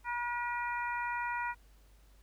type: harmonic tone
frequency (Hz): 480.6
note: B4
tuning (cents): -47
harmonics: 2 / 3 / 4 / 5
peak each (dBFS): -35 / -39 / -41 / -43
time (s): 0.04-1.55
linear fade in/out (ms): 50
effects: added 50 Hz sine -58 dBFS peak until 2.22 s + pink hiss -68 dBFS RMS until 2.22 s